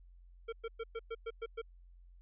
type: tone bursts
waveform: square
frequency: 455.6 Hz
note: A#4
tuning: 40 cents flat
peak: -38 dBFS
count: 8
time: 0.48-1.618 s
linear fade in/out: 10 ms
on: 46 ms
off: 110 ms
effects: added 44 Hz sine -55 dBFS peak until 2.21 s + resampled to 8000 Hz